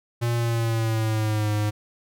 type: tone with pitch glide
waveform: square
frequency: 118.2 to 105.3 Hz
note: A#2 to G#2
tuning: +24 to +24 cents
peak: -22 dBFS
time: 0.21-1.71 s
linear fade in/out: 20 ms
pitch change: -200 cents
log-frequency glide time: 0.35-1.52 s
effects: none